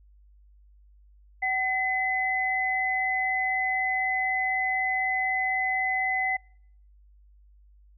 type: tone pair together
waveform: sine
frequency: 758 / 2024 Hz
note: F#5 / B6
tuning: +42 / +42 cents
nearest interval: octave + perfect fourth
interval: 1700 cents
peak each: -29 / -25 dBFS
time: 1.42-6.37 s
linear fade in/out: 10 ms
effects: noise-tail reverb RT60 0.6 s tail -26 dB re dry + added 50 Hz sine -53 dBFS peak until 7.97 s